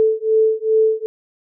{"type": "beating tone pair", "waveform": "sine", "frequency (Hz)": [438.2, 440.7], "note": ["A4", "A4"], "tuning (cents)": [-7, 3], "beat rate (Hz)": 2.5, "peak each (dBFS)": -16, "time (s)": [0, 1.06], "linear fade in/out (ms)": 0, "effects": []}